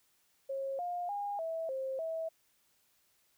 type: tone with pitch steps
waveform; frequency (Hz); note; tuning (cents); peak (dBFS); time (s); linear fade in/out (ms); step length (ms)
sine; 542 / 707 / 813 / 653 / 530 / 650; C#5 / F5 / G#5 / E5 / C5 / E5; -39 / +21 / -37 / -17 / +22 / -24; -34; 0.49-2.29; 10; 300
effects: white hiss -72 dBFS RMS until 3.37 s